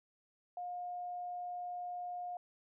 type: tone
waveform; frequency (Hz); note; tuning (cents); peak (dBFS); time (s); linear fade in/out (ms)
sine; 713; F5; +36; -39; 0.57-2.37; 2
effects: none